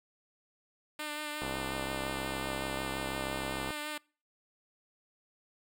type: tone with vibrato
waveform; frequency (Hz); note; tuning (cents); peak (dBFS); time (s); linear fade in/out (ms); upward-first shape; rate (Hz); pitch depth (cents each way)
5% pulse; 300; D4; +37; -25; 0.99-3.98; 5; sine; 5.6; 21
type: click train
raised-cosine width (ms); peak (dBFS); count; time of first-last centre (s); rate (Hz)
1; -23; 153; 1.42-3.706; 66.5
effects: noise-tail reverb RT60 0.4 s tail -26 dB re dry